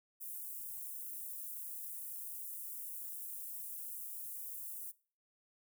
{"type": "high-pass noise", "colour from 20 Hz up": "white", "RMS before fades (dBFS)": -45, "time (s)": [0.2, 4.92], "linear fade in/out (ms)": 20, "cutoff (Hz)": 10000, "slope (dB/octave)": 24, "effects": ["noise-tail reverb RT60 0.4 s tail -21 dB re dry"]}